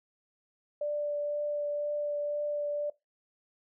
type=tone with vibrato; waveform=sine; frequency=587.3 Hz; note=D5; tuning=in tune; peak=-29 dBFS; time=0.81-2.9 s; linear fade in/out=5 ms; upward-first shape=triangle; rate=2 Hz; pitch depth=10 cents each way; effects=noise-tail reverb RT60 0.2 s tail -20 dB re dry